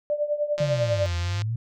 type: tone with tremolo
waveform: sine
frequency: 591 Hz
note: D5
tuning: 11 cents sharp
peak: -19 dBFS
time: 0.1-1.06 s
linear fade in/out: 0 ms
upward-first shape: triangle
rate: 10 Hz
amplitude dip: 85%
type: click train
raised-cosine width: 0.2 ms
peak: -18 dBFS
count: 147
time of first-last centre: 0.58-1.419 s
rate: 174 Hz
type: exponential two-way sweep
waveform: sine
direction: down then up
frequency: 153.2 to 82.41 to 119 Hz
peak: -24 dBFS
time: 0.6-1.56 s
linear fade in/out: 5 ms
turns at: 1.16 s
effects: none